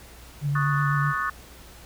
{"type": "tone with vibrato", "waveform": "sine", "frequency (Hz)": 143.8, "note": "D3", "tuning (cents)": -36, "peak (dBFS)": -22, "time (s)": [0.41, 1.14], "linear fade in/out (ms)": 50, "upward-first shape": "sine", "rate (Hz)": 8, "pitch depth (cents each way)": 24}
{"type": "chord", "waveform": "sine", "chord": "D# half-diminished seventh", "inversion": "third", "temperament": "equal", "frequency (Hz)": [1108.7, 1244.5, 1480, 1760], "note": ["C#6", "D#6", "F#6", "A6"], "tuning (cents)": [0, 0, 0, 0], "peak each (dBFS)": [-29, -29, -30, -31], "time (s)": [0.55, 1.3], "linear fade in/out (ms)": 5}
{"effects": ["added 60 Hz sine -48 dBFS peak until 1.85 s", "pink hiss -48 dBFS RMS until 1.85 s"]}